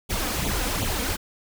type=noise with flanger; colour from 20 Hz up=pink; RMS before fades=-26 dBFS; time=0.09-1.17 s; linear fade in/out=20 ms; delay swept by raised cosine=0.28 to 4.08 ms; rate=2.7 Hz; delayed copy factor=+0.8; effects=none